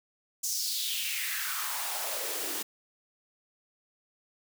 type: noise with high-pass filter sweep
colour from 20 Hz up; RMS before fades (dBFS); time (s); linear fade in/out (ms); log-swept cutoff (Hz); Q
white; -33; 0.43-2.63; 10; 6500 to 270; 3.3
effects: none